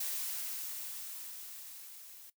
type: noise with level ramp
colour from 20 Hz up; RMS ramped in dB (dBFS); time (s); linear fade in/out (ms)
blue; -36 to -53; 0-2.3; 5
effects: noise-tail reverb RT60 0.1 s tail -17 dB re dry